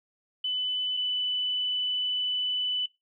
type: tone pair in turn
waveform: sine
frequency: 3003 / 2991 Hz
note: F#7 / F#7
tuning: +25 / +18 cents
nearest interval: unison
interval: 7 cents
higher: first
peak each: -26 dBFS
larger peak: neither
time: 0.44-0.97 / 0.97-2.86 s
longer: second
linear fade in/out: 5 ms
effects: noise-tail reverb RT60 0.2 s tail -19 dB re dry